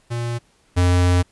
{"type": "tone pair in turn", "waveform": "square", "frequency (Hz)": [118.5, 89.24], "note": ["A#2", "F2"], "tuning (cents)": [29, 38], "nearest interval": "perfect fourth", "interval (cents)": 491, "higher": "first", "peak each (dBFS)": [-23, -14], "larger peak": "second", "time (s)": [[0.1, 0.39], [0.76, 1.23]], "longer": "second", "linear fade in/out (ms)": 20, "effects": ["pink hiss -59 dBFS RMS until 1.31 s", "resampled to 24000 Hz"]}